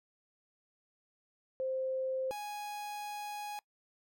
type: tone pair in turn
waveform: sine / 45% pulse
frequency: 523.3 / 830.7 Hz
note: C5 / G#5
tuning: 0 / 0 cents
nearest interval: minor sixth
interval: 800 cents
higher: second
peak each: -32 / -39 dBFS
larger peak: first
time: 1.6-2.31 / 2.31-3.59 s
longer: second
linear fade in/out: 0 ms
effects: noise-tail reverb RT60 0.1 s tail -23 dB re dry